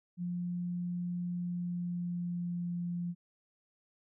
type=tone with pitch glide; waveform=sine; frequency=176.2 to 174.18 Hz; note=F3 to F3; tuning=+16 to -4 cents; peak=-33 dBFS; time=0.17-3.15 s; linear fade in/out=50 ms; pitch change=-20 cents; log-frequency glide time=1.32-2.75 s; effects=none